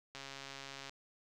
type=click train; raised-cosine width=0.2 ms; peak=-29 dBFS; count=103; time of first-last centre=0.15-0.895 s; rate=137 Hz; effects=none